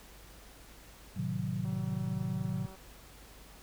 sine chord, A diminished seventh, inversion none, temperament equal, 110 / 130.81 / 155.56 / 185 Hz, A2 / C3 / Eb3 / Gb3, 0 / 0 / 0 / 0 cents, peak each -38 / -37 / -38 / -36 dBFS, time 1.16-2.66 s, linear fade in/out 10 ms
click train, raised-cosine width 1 ms, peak -40 dBFS, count 211, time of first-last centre 1.65-2.755 s, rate 190 Hz
effects added 50 Hz sine -55 dBFS peak until 3.62 s + pink hiss -55 dBFS RMS until 3.62 s

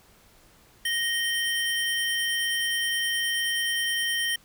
square tone pair together, 1864.7 / 3111 Hz, A#6 / G7, 0 / -14 cents, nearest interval major sixth, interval 886 cents, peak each -28 dBFS, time 0.85-4.36 s, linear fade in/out 5 ms, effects pink hiss -57 dBFS RMS until 4.44 s

